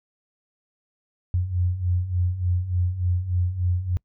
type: beating tone pair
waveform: sine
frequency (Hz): 87.3 / 90.7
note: F2 / F#2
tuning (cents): 0 / -34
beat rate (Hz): 3.4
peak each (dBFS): -27 / -22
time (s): 1.34-3.97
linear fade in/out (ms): 0
effects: noise-tail reverb RT60 0.1 s tail -26 dB re dry